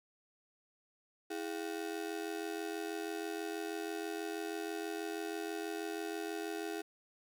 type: ring-modulated tone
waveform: 35% pulse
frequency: 370 Hz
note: F#4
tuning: in tune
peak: -33 dBFS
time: 1.3-6.82 s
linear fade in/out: 10 ms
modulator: 43.1 Hz
effects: none